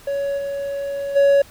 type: tone with level steps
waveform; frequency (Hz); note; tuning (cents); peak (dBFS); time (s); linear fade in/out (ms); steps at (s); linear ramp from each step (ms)
triangle; 560; C#5; +18; -18 / -21 / -9; 0.07-1.42; 5; 0.37 / 1.15; 20
effects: pink hiss -46 dBFS RMS until 1.5 s